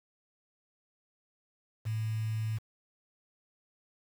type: tone with quantisation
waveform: sine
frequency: 110 Hz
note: A2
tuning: in tune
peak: -30 dBFS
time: 1.85-2.59 s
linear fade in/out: 20 ms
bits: 8
effects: none